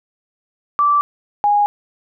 sine tone pair in turn, 1165 / 823.8 Hz, D6 / G#5, -14 / -14 cents, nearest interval tritone, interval 600 cents, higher first, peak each -11 dBFS, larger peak neither, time 0.79-1.01 / 1.44-1.66 s, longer neither, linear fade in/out 0 ms, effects none

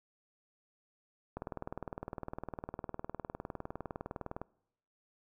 click train, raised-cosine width 1 ms, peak -25 dBFS, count 61, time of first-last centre 1.37-4.416 s, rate 19.7 Hz, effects noise-tail reverb RT60 0.8 s tail -25 dB re dry

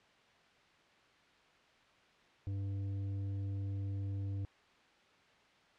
sine tone with tanh clipping, 98.5 Hz, G2, 9 cents sharp, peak -37 dBFS, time 2.47-4.45 s, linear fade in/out 0 ms, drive 8 dB, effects white hiss -65 dBFS RMS until 5.78 s + low-pass 3000 Hz 12 dB/octave

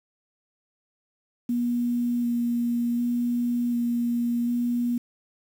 sine tone with vibrato, 239.2 Hz, A#3, 45 cents sharp, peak -22 dBFS, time 1.49-4.98 s, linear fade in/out 5 ms, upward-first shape square, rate 0.67 Hz, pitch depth 10 cents each way, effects 8-bit

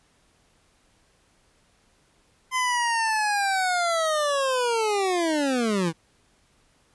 25% pulse linear sweep, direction down, 1033 to 156.8 Hz, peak -18 dBFS, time 2.51-5.93 s, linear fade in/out 50 ms, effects pink hiss -63 dBFS RMS until 6.94 s + resampled to 24000 Hz

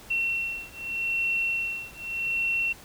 sine beating tone pair, 2717 / 2717.82 Hz, F7 / F7, -48 / -48 cents, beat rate 0.82 Hz, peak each -29 dBFS, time 0.1-2.73 s, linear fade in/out 10 ms, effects pink hiss -48 dBFS RMS until 2.84 s

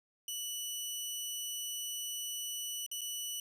15% pulse tone with dropouts, 2960 Hz, F#7, in tune, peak -30 dBFS, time 0.28-3.4 s, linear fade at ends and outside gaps 2 ms, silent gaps 2.864-2.914 / 3.01-3.015 s, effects none

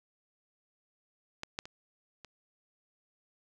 clicks, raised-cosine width 0.2 ms, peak -20 / -17 / -28 / -30 dBFS, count 4, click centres 1.434 / 1.589 / 1.655 / 2.247 s, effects none

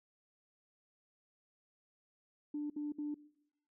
sine tone bursts, 295.5 Hz, D4, 11 cents sharp, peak -35 dBFS, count 3, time 2.54-3.144 s, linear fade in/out 5 ms, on 160 ms, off 62 ms, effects noise-tail reverb RT60 0.8 s tail -21 dB re dry + tanh soft clip ceiling -31 dBFS

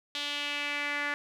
sawtooth tone with band-pass filter sweep, 290 Hz, D4, 22 cents flat, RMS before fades -33 dBFS, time 0.15-1.14 s, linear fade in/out 0 ms, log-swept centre 3500 to 1800 Hz, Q 3, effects none

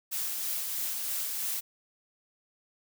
blue noise with tremolo, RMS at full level -32 dBFS, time 0.11-1.61 s, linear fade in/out 20 ms, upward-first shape sine, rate 3.1 Hz, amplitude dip 25%, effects none

